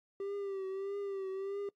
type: tone with vibrato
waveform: triangle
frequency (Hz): 392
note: G4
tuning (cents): 0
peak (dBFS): -34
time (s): 0.2-1.69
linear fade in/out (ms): 2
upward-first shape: triangle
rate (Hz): 1.6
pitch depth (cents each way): 59
effects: noise-tail reverb RT60 0.1 s tail -22 dB re dry + AAC 64 kbps